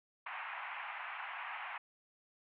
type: band-pass noise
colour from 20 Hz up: pink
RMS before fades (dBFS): -44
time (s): 0.26-1.78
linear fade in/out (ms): 5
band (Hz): 770 to 2700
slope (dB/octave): 48
effects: none